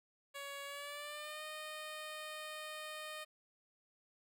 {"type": "tone with pitch glide", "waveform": "10% pulse", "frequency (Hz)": [561, 615.3], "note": ["C#5", "D#5"], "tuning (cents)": [21, -19], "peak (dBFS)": -36, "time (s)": [0.34, 3.25], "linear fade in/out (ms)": 20, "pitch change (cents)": 160, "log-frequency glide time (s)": [0.65, 1.43], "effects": []}